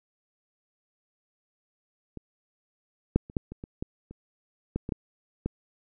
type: clicks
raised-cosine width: 3 ms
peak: -25 / -7 / -30 / -13 / -26 / -25 / -18 / -30 / -15 / -20 / -15 / -15 dBFS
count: 12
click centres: 2.173 / 3.16 / 3.299 / 3.368 / 3.52 / 3.639 / 3.825 / 4.11 / 4.76 / 4.891 / 4.922 / 5.46 s
effects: none